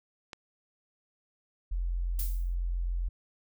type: click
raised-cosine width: 0.2 ms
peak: -23 dBFS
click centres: 0.332 s
type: tone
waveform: sine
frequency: 43.65 Hz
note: F1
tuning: in tune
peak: -28 dBFS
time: 1.71-3.09 s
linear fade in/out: 10 ms
type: noise with exponential decay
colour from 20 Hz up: violet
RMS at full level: -34 dBFS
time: 2.19-2.55 s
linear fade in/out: 1 ms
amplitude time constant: 77 ms
effects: none